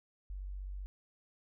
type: tone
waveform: sine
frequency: 47.72 Hz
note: G1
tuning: 46 cents flat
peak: -39 dBFS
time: 0.3-0.86 s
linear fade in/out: 0 ms
effects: none